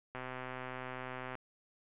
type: click train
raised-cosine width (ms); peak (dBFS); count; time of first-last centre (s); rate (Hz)
0.5; -27; 155; 0.15-1.353; 128
effects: resampled to 8000 Hz